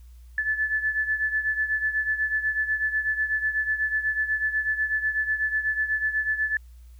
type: beating tone pair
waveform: sine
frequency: 1735 / 1743.1 Hz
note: A6 / A6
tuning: -25 / -17 cents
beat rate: 8.1 Hz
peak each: -24 / -29 dBFS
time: 0.38-6.57 s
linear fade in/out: 2 ms
effects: added 60 Hz sine -44 dBFS peak until 6.99 s + white hiss -65 dBFS RMS until 6.99 s